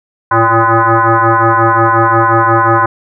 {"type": "tone with frequency modulation", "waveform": "sine", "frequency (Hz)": 116.8, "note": "A#2", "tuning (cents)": 4, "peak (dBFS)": -6, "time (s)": [0.31, 2.86], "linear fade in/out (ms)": 5, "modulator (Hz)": 228, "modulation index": 6, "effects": []}